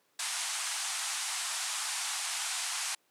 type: band-pass noise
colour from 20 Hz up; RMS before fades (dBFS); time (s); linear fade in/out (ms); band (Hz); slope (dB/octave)
white; -35; 0.19-2.95; 5; 730 to 10000; 48
effects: pink hiss -71 dBFS RMS until 3.1 s + high-pass 300 Hz 12 dB/octave